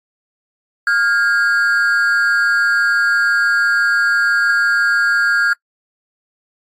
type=ring-modulated tone; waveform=triangle; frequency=1518 Hz; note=F#6; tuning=44 cents sharp; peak=-7 dBFS; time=0.87-5.53 s; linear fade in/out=2 ms; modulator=113 Hz; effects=noise-tail reverb RT60 0.1 s tail -26 dB re dry + AAC 48 kbps